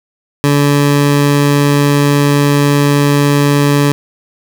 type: tone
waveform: 20% pulse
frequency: 143.6 Hz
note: D3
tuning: 39 cents flat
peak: -3 dBFS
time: 0.44-3.92 s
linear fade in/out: 0 ms
effects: none